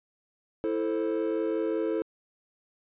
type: chord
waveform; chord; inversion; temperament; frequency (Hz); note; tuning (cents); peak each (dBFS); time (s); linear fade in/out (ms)
triangle; A minor; second; equal with one note detuned; 329.6 / 440 / 525.1; E4 / A4 / C5; 0 / 0 / +6; -27 / -27 / -31; 0.64-2.02; 0
effects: tanh soft clip ceiling -17 dBFS + resampled to 8000 Hz